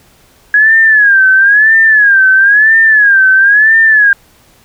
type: tone with vibrato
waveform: sine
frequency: 1661.2 Hz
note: G#6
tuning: in tune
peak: -3 dBFS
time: 0.54-4.13 s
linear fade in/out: 2 ms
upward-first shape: sine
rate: 1 Hz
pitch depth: 140 cents each way
effects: pink hiss -46 dBFS RMS until 4.64 s